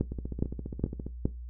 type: two click trains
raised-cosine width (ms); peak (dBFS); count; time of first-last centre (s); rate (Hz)
3; -13 / -23; 4 / 15; 0.01-1.255 / 0.12-1.066; 2.41 / 14.8
effects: noise-tail reverb RT60 0.2 s tail -17 dB re dry + added 60 Hz sine -38 dBFS peak until 1.49 s